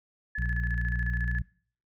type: tone with tremolo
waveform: sine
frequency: 1717 Hz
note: A6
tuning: 43 cents flat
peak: -30 dBFS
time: 0.35-1.39 s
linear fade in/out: 5 ms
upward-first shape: square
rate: 14 Hz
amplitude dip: 60%
type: harmonic tone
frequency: 59 Hz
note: A#1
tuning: 22 cents sharp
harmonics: 1 / 2 / 3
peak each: -28 / -34 / -38 dBFS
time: 0.38-1.42 s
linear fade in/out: 5 ms
effects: noise-tail reverb RT60 0.5 s tail -23 dB re dry